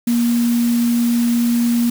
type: tone in noise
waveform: sine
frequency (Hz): 236.8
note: A#3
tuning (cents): +27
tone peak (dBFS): -13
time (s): 0.07-1.9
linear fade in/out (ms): 5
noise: white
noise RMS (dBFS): -30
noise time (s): 0.07-1.9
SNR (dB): +14
effects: none